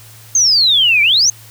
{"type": "exponential two-way sweep", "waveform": "sine", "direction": "down then up", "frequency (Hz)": [6500, 2279, 6500], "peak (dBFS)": -8, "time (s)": [0.35, 1.3], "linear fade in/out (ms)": 2, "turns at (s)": 1.02, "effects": ["added 111 Hz sine -40 dBFS peak until 1.5 s", "white hiss -41 dBFS RMS until 1.5 s"]}